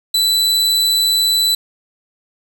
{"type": "tone", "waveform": "40% pulse", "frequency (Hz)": 3983, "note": "B7", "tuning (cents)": 14, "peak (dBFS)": -11, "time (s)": [0.14, 1.55], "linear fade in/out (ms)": 5, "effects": []}